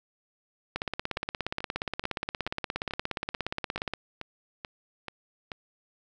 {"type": "two click trains", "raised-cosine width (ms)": 0.3, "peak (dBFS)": [-20, -14], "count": [11, 55], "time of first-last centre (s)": [[1.17, 5.518], [0.76, 3.936]], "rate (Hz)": [2.3, 17], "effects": []}